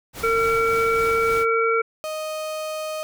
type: noise with tremolo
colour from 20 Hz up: pink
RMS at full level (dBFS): -33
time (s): 0.13-1.46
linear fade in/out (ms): 50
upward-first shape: triangle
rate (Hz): 3.5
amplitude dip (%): 35
type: harmonic tone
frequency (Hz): 455.1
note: A#4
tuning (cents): -42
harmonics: 1 / 3 / 5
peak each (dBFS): -20 / -21 / -26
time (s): 0.23-1.82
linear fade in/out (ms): 10
type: tone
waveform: 35% pulse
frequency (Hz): 622.3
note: D#5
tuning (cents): 0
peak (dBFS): -25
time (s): 2.04-3.03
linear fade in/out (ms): 0
effects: none